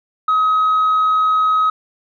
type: tone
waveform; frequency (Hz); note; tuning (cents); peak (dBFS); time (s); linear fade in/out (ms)
sine; 1269; D#6; +34; -10; 0.28-1.7; 5
effects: tanh soft clip ceiling -10 dBFS